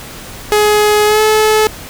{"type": "tone with pitch glide", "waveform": "sawtooth", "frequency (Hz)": [420.5, 431.6], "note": ["G#4", "A4"], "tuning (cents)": [22, -33], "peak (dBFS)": -4, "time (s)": [0.52, 1.67], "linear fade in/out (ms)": 0, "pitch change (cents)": 45, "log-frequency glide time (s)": [1.06, 1.21], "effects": ["pink hiss -30 dBFS RMS until 1.89 s"]}